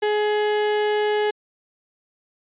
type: tone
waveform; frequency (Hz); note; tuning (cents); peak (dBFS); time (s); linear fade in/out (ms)
35% pulse; 420.8; G#4; +23; -17; 0.02-1.31; 10
effects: resampled to 8000 Hz